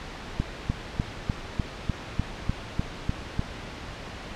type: click train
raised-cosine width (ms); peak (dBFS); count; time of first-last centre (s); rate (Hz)
5; -12; 11; 0.4-3.394; 3.34
effects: pink hiss -38 dBFS RMS until 4.35 s + low-pass 4000 Hz 12 dB/octave